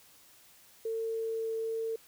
sine tone, 449.8 Hz, A4, 38 cents sharp, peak -31 dBFS, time 0.85-1.96 s, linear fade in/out 5 ms, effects white hiss -59 dBFS RMS until 2.07 s

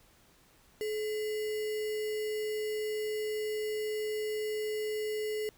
sine tone with sample-and-hold, 428.1 Hz, A4, 47 cents flat, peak -31 dBFS, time 0.81-5.49 s, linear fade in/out 0 ms, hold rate 2450 Hz, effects pink hiss -63 dBFS RMS until 5.57 s

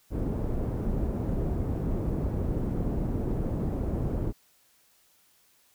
pink low-pass noise, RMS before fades -29 dBFS, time 0.1-4.33 s, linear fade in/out 50 ms, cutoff 390 Hz, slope 12 dB/octave, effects white hiss -64 dBFS RMS until 5.74 s

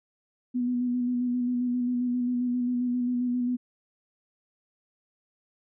sine tone with vibrato, 246.2 Hz, B3, 5 cents flat, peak -24 dBFS, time 0.54-3.57 s, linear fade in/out 20 ms, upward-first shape square, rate 7.5 Hz, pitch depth 19 cents each way, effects none

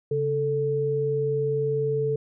sine tone pair together, 138.59 / 440 Hz, C#3 / A4, 0 / 0 cents, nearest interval octave + minor sixth, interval 2000 cents, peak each -28 / -23 dBFS, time 0.11-2.16 s, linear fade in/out 5 ms, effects none

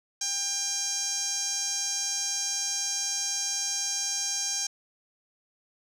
sawtooth tone with band-pass filter, 798 Hz, G5, 31 cents sharp, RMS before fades -30 dBFS, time 0.21-4.67 s, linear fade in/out 5 ms, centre 6100 Hz, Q 7.1, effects none

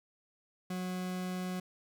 40% pulse tone, 183 Hz, F#3, 19 cents flat, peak -34 dBFS, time 0.7-1.6 s, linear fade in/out 5 ms, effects none

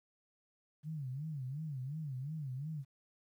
sine tone with vibrato, 142.2 Hz, C#3, 45 cents sharp, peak -38 dBFS, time 0.83-2.85 s, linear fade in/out 50 ms, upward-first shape sine, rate 2.8 Hz, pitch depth 200 cents each way, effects 12-bit

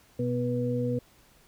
sine tone cluster, 123.4 / 246.2 / 488.2 Hz, B2 / B3 / B4, -1 / -5 / -20 cents, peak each -30 dBFS, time 0.19-0.99 s, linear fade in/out 5 ms, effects pink hiss -60 dBFS RMS until 1.47 s

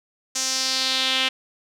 sawtooth tone with band-pass filter sweep, 261.7 Hz, C4, in tune, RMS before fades -23 dBFS, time 0.35-1.29 s, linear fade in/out 10 ms, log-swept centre 6400 to 3000 Hz, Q 3, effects none

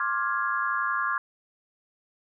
sine chord, D half-diminished seventh, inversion third, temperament equal with one note detuned, 1063.6 / 1174.7 / 1396.9 / 1661.2 Hz, C6 / D6 / F6 / Ab6, +28 / 0 / 0 / 0 cents, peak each -30 dBFS, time 0-1.18 s, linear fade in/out 2 ms, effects none

